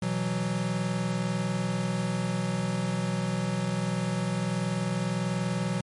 square chord, B suspended fourth, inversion none, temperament equal, 123.47 / 164.81 / 185 Hz, B2 / E3 / F#3, 0 / 0 / 0 cents, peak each -33 / -33 / -30 dBFS, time 0.02-5.81 s, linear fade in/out 5 ms, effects MP3 48 kbps

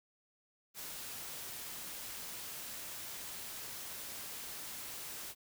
white noise, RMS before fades -45 dBFS, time 0.74-5.35 s, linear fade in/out 50 ms, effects none

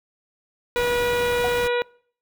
pink noise, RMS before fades -33 dBFS, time 0.76-1.68 s, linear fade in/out 10 ms
harmonic tone, 484.5 Hz, B4, 33 cents flat, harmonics 1 / 2 / 3 / 4 / 5 / 6 / 7 / 8, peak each -21 / -29 / -30 / -34 / -32 / -40 / -40 / -37 dBFS, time 0.76-1.82 s, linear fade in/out 0 ms
sine tone with exponential decay, 735 Hz, F#5, 12 cents flat, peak -21 dBFS, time 1.44-1.55 s, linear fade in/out 5 ms, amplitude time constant 22 ms
effects noise-tail reverb RT60 0.5 s tail -23 dB re dry

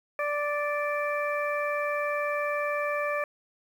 harmonic tone, 586 Hz, D5, 4 cents flat, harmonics 1 / 2 / 3 / 4, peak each -29 / -32 / -34 / -35 dBFS, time 0.19-3.24 s, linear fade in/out 2 ms, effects 9-bit

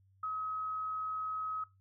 sine tone, 1274 Hz, D#6, 41 cents sharp, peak -34 dBFS, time 0.23-1.64 s, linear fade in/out 5 ms, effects noise-tail reverb RT60 0.2 s tail -18 dB re dry + added 96 Hz sine -64 dBFS peak until 1.8 s

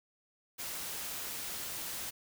white noise, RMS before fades -40 dBFS, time 0.58-2.11 s, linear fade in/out 20 ms, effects none

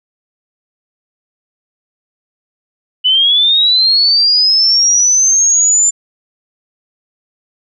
sine linear sweep, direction up, 2965 to 7200 Hz, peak -7 dBFS, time 3.04-5.91 s, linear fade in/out 20 ms, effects none

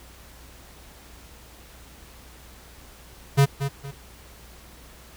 square tone with echo, 139.1 Hz, C#3, 6 cents sharp, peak -14 dBFS, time 3.37-3.46 s, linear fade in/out 20 ms, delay 230 ms, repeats 2, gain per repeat -10 dB, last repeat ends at 3.92 s, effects added 60 Hz sine -49 dBFS peak until 5.16 s + pink hiss -49 dBFS RMS until 5.16 s

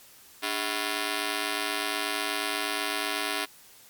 5% pulse ring-modulated tone, 349.2 Hz, F4, in tune, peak -13 dBFS, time 0.42-3.46 s, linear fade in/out 20 ms, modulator 54.1 Hz, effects white hiss -53 dBFS RMS until 3.89 s + MP3 96 kbps

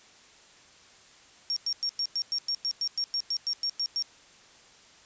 sine tone bursts, 5540 Hz, F8, 15 cents flat, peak -26 dBFS, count 16, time 1.5-4.024 s, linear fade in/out 0 ms, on 64 ms, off 100 ms, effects white hiss -55 dBFS RMS until 5.05 s + resampled to 16000 Hz

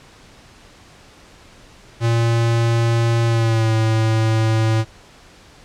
square tone with pitch glide, 116.1 to 111.11 Hz, A#2 to A2, -7 to +17 cents, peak -15 dBFS, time 2-4.85 s, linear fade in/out 50 ms, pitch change -76 cents, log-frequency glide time 3.26-3.73 s, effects pink hiss -46 dBFS RMS until 5.64 s + low-pass 7000 Hz 12 dB/octave

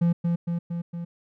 triangle tone with echo, 170.9 Hz, F3, 37 cents flat, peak -16 dBFS, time 0.01-0.13 s, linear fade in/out 10 ms, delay 230 ms, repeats 4, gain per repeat -3 dB, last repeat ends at 1.05 s, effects none

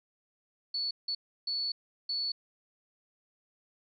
sine tone bursts at uneven times, 4435 Hz, C#8, in tune, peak -30 dBFS, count 4, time 0.74-0.91 / 1.08-1.15 / 1.47-1.72 / 2.09-2.32 s, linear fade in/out 5 ms, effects none

